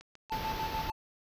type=click train; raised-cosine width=0.2 ms; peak=-34 dBFS; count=4; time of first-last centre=0.01-0.44 s; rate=6.97 Hz
type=tone with tremolo; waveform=triangle; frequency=880 Hz; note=A5; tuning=in tune; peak=-30 dBFS; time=0.3-0.92 s; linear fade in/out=20 ms; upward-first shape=square; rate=6.8 Hz; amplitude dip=60%
type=band-stop noise; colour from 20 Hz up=pink; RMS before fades=-38 dBFS; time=0.32-0.9 s; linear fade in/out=0 ms; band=5600 to 13000 Hz; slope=48 dB/octave
effects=resampled to 32000 Hz